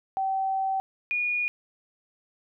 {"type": "tone pair in turn", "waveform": "sine", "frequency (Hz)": [770, 2445], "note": ["G5", "D#7"], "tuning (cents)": [-31, -31], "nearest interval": "octave + minor sixth", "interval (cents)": 2000, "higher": "second", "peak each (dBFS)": -24, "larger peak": "neither", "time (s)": [[0.17, 0.8], [1.11, 1.48]], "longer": "first", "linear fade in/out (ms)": 0, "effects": []}